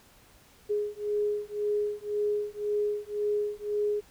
sine beating tone pair, 415.3 / 417.2 Hz, G#4 / G#4, 0 / +8 cents, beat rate 1.9 Hz, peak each -30 dBFS, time 0.69-4.01 s, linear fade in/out 20 ms, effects pink hiss -58 dBFS RMS until 4.1 s

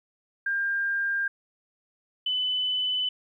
sine tone pair in turn, 1600 / 3007 Hz, G6 / F#7, +35 / +27 cents, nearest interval major seventh, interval 1092 cents, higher second, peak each -24 dBFS, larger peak neither, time 0.46-1.28 / 2.26-3.09 s, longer second, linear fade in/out 5 ms, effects 11-bit

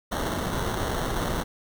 pink noise with sample-and-hold, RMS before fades -28 dBFS, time 0.11-1.44 s, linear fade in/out 20 ms, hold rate 2450 Hz, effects none

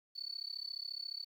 sine tone with amplitude modulation, 4467 Hz, C#8, 12 cents sharp, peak -36 dBFS, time 0.15-1.25 s, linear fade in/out 20 ms, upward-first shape sine, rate 34.3 Hz, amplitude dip 100%, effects 11-bit

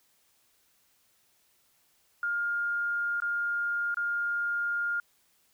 sine tone with dropouts, 1411 Hz, F6, 17 cents sharp, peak -27 dBFS, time 2.23-5 s, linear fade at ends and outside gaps 2 ms, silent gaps 3.202-3.221 / 3.944-3.97 s, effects white hiss -68 dBFS RMS until 5.53 s

